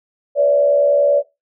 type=tone with frequency modulation; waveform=sine; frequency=574 Hz; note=D5; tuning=40 cents flat; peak=-10 dBFS; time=0.35-1.23 s; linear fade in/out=50 ms; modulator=70.3 Hz; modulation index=0.58; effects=noise-tail reverb RT60 0.2 s tail -18 dB re dry